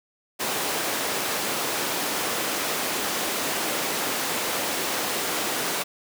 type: high-pass noise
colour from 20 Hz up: pink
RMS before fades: -27 dBFS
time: 0.39-5.84 s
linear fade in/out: 20 ms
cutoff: 320 Hz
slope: 12 dB/octave
effects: none